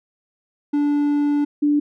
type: tone pair in turn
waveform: triangle / sine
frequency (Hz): 290.9 / 293.1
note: D4 / D4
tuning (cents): -16 / -3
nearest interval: unison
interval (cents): 13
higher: second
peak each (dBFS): -14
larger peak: neither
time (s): 0.73-1.45 / 1.62-1.8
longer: first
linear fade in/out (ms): 10
effects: none